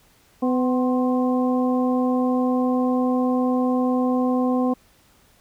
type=harmonic tone with a mistuned harmonic; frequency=252.1 Hz; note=B3; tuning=36 cents sharp; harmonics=1 / 2 / 3 / 4; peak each=-19 / -25 / -29 / -31 dBFS; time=0.42-4.74 s; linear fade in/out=10 ms; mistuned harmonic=4; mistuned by=+76 cents; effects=pink hiss -57 dBFS RMS until 5.4 s